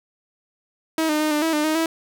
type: tone with pitch steps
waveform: sawtooth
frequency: 320.4 / 303.8 / 307.3 / 298.8 / 324.3 / 300.5 / 312.2 / 325.9 Hz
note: E4 / D#4 / D#4 / D4 / E4 / D4 / D#4 / E4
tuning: -49 / -41 / -21 / +30 / -28 / +40 / +6 / -20 cents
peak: -15 dBFS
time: 0.98-1.86 s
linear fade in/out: 2 ms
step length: 110 ms
effects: none